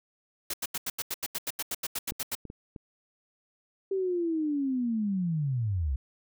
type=noise bursts; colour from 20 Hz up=white; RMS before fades=-32 dBFS; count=16; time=0.5-2.352 s; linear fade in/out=5 ms; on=37 ms; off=84 ms
type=clicks; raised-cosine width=3 ms; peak=-28 dBFS; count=4; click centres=2.121 / 2.453 / 2.501 / 2.762 s
type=linear sweep; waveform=sine; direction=down; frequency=392 to 60.6 Hz; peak=-26 dBFS; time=3.91-5.96 s; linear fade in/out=5 ms
effects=none